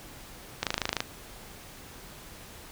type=click train; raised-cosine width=0.2 ms; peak=-9 dBFS; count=11; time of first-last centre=0.63-1.005 s; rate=26.7 Hz; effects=pink hiss -47 dBFS RMS until 2.71 s